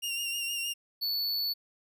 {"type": "tone with vibrato", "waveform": "sawtooth", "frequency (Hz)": 2794, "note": "F7", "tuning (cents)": 0, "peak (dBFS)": -28, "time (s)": [0.02, 0.74], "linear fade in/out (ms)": 20, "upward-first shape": "sine", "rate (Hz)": 6.4, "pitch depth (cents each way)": 32}
{"type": "tone", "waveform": "square", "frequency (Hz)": 4448, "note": "C#8", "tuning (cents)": 5, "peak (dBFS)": -29, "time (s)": [1.01, 1.54], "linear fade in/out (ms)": 20}
{"effects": []}